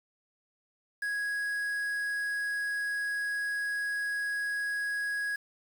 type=tone with quantisation; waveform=triangle; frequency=1661.2 Hz; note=G#6; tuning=in tune; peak=-28 dBFS; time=1.02-5.36 s; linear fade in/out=5 ms; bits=8; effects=none